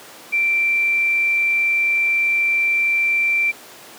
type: tone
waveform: sine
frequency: 2349 Hz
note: D7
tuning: in tune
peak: -15 dBFS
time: 0.32-3.52 s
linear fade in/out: 20 ms
effects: pink hiss -40 dBFS RMS until 3.98 s + high-pass 300 Hz 12 dB/octave